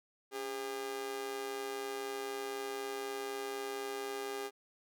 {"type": "tone with amplitude modulation", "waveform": "sawtooth", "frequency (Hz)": 404.2, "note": "G#4", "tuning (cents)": -47, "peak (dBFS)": -31, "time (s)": [0.31, 4.51], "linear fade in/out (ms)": 50, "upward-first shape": "sine", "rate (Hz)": 124, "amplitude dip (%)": 65, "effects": []}